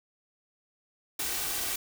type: noise with comb filter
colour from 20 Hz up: white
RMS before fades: -32 dBFS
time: 1.19-1.76 s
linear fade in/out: 5 ms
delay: 2.6 ms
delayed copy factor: +0.55
effects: none